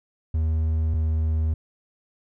triangle tone pair in turn, 79.4 / 79.09 Hz, D#2 / D#2, +36 / +29 cents, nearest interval unison, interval 7 cents, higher first, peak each -18 dBFS, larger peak neither, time 0.34-0.94 / 0.94-1.54 s, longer neither, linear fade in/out 5 ms, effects none

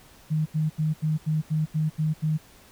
sine tone bursts, 155.3 Hz, D#3, 3 cents flat, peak -21 dBFS, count 9, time 0.3-2.38 s, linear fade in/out 20 ms, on 160 ms, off 80 ms, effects pink hiss -53 dBFS RMS until 2.71 s

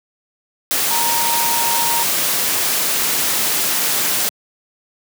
sine tone in noise, 932.3 Hz, A#5, in tune, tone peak -20 dBFS, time 0.91-2.03 s, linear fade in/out 0 ms, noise white, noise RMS -18 dBFS, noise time 0.71-4.29 s, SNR -5 dB, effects high-pass 150 Hz 12 dB/octave

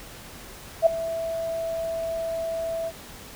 sine tone with ADSR envelope, 659 Hz, E5, 1 cent flat, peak -10 dBFS, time 0.82-2.92 s, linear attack 44 ms, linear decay 6 ms, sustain -16 dB, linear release 48 ms, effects pink hiss -43 dBFS RMS until 3.35 s

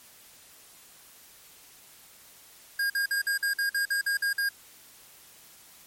square tone bursts, 1620 Hz, G#6, 43 cents flat, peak -25 dBFS, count 11, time 2.79-4.49 s, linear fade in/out 5 ms, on 110 ms, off 49 ms, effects white hiss -53 dBFS RMS until 5.86 s + MP3 64 kbps

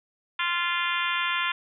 harmonic tone, 347.2 Hz, F4, 10 cents flat, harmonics 3 / 4 / 5 / 6 / 7 / 8 / 9 / 10, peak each -30 / -31 / -32 / -33 / -33 / -34 / -35 / -35 dBFS, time 0.39-1.52 s, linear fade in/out 5 ms, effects none

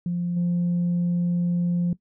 sine tone with level steps, 174.61 Hz, F3, in tune, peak -22 / -18 dBFS, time 0.06-1.93 s, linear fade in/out 2 ms, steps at 0.36 s, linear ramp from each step 10 ms, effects noise-tail reverb RT60 0.1 s tail -19 dB re dry + tanh soft clip ceiling -18 dBFS

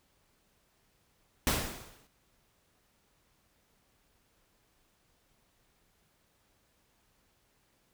pink noise with exponential decay, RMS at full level -26 dBFS, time 1.47-2.07 s, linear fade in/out 1 ms, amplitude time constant 130 ms, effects pink hiss -71 dBFS RMS until 7.93 s

